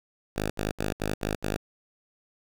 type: tone bursts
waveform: 5% pulse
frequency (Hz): 51.91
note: G#1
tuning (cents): 0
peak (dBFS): -16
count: 6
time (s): 0.36-1.565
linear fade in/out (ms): 5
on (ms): 140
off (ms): 73
effects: none